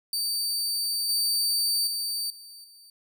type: tone with level steps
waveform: sawtooth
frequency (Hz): 4611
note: D8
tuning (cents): -33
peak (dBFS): -23 / -20 / -25 / -41 / -47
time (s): 0.13-2.9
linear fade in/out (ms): 2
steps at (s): 1.09 / 1.87 / 2.3 / 2.64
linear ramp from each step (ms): 2
effects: none